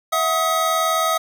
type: tone cluster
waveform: square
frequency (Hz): 653 / 732 / 1266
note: E5 / F#5 / D#6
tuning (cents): -17 / -19 / +30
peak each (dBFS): -23 / -27 / -20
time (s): 0.12-1.18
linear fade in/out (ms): 10
effects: none